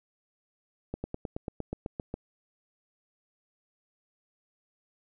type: slowing click train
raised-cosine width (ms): 2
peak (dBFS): -20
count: 11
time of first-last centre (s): 0.94-2.141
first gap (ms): 100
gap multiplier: 1.04
effects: none